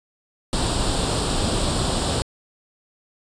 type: noise with comb filter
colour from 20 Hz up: pink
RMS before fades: -22 dBFS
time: 0.53-2.22 s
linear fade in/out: 0 ms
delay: 0.24 ms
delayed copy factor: +0.65
effects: resampled to 22050 Hz